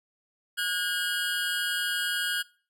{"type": "tone pair together", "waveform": "25% pulse", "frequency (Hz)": [1448, 1619.6], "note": ["F#6", "G#6"], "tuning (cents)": [-38, -44], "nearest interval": "major second", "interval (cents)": 194, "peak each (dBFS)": -26, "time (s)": [0.57, 2.43], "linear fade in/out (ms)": 20, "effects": ["noise-tail reverb RT60 0.4 s tail -22 dB re dry"]}